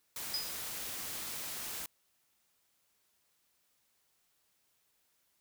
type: noise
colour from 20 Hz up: white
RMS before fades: -41 dBFS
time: 0.16-1.86 s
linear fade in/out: 2 ms
type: tone with exponential decay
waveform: sine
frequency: 4978 Hz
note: D#8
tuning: in tune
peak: -30 dBFS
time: 0.34-0.63 s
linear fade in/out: 1 ms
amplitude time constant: 63 ms
effects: white hiss -75 dBFS RMS until 5.4 s